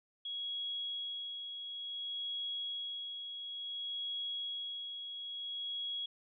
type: tone with tremolo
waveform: sine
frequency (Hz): 3322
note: G#7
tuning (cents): 0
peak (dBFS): -36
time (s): 0.25-6.06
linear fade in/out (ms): 5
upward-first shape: sine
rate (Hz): 0.57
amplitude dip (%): 45
effects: none